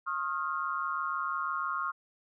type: tone cluster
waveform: sine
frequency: 1082 / 1250 / 1396 Hz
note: C#6 / D#6 / F6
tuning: -42 / +8 / -1 cents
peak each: -34 / -35 / -35 dBFS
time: 0.06-1.92 s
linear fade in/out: 20 ms
effects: none